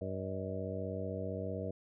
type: harmonic tone with a mistuned harmonic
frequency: 95.6 Hz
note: G2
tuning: 43 cents flat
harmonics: 1 / 2 / 3 / 4 / 5 / 6 / 7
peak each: -41 / -43 / -46 / -47 / -42 / -46 / -44 dBFS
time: 0.01-1.71 s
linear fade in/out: 5 ms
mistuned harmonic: 7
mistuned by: -90 cents
effects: none